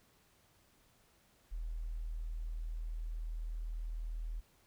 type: tone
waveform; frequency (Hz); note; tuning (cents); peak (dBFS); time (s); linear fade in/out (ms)
sine; 40.12; E1; -46; -37; 1.51-4.41; 20
effects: pink hiss -69 dBFS RMS until 4.66 s